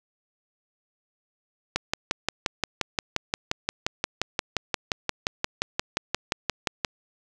click train, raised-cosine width 0.2 ms, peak -6 dBFS, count 30, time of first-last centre 1.76-6.848 s, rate 5.7 Hz, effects none

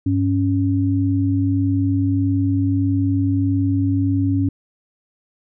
sine tone pair together, 99.6 / 277.2 Hz, G2 / C#4, +28 / 0 cents, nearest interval octave + tritone, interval 1772 cents, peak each -18 dBFS, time 0.06-4.49 s, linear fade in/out 5 ms, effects none

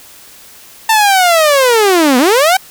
sawtooth linear two-way sweep, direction down then up, 900 to 238.5 to 782 Hz, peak -3 dBFS, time 0.89-2.57 s, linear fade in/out 5 ms, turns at 2.18 s, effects white hiss -38 dBFS RMS until 2.7 s

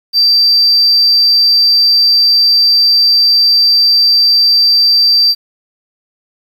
triangle tone, 4681 Hz, D8, 7 cents flat, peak -3 dBFS, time 0.13-5.35 s, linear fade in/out 50 ms, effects tanh soft clip ceiling -3 dBFS + 7-bit

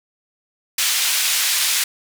pink band-pass noise, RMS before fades -19 dBFS, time 0.78-1.84 s, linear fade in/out 5 ms, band 2500 to 15000 Hz, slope 12 dB/octave, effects none

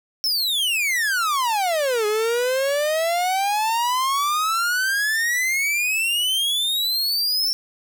45% pulse exponential two-way sweep, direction down then up, 5440 to 415.3 to 5440 Hz, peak -19 dBFS, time 0.24-7.53 s, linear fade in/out 0 ms, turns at 2.06 s, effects 9-bit

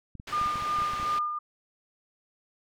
clicks, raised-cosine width 5 ms, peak -30 dBFS, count 11, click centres 0.153 / 0.199 / 0.414 / 0.46 / 0.557 / 0.623 / 0.787 / 0.82 / 0.935 / 0.999 / 1.03 s
white low-pass noise, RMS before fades -40 dBFS, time 0.27-1.19 s, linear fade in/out 5 ms, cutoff 3000 Hz, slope 12 dB/octave
sine tone with tremolo, 1208 Hz, D6, 48 cents sharp, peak -24 dBFS, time 0.32-1.39 s, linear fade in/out 10 ms, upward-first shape sine, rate 2.7 Hz, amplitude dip 50%
effects none

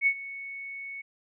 sine tone with ADSR envelope, 2215 Hz, C#7, 2 cents flat, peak -18 dBFS, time 0.01-1.02 s, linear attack 56 ms, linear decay 69 ms, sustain -18 dB, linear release 13 ms, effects none

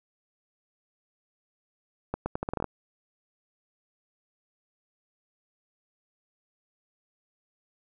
accelerating click train, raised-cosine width 1 ms, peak -15 dBFS, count 10, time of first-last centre 2.14-2.643 s, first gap 120 ms, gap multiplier 0.79, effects none

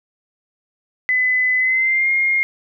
sine tone with pitch glide, 2012 to 2132 Hz, B6 to C7, +32 to +32 cents, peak -14 dBFS, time 1.09-2.43 s, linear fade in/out 0 ms, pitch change +100 cents, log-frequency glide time 1.57-2.1 s, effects none

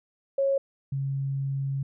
sine tone pair in turn, 548 / 137 Hz, C#5 / C#3, -20 / -20 cents, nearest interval 2 octaves, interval 2400 cents, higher first, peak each -21 / -26 dBFS, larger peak first, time 0.38-0.58 / 0.92-1.83 s, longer second, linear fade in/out 5 ms, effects none

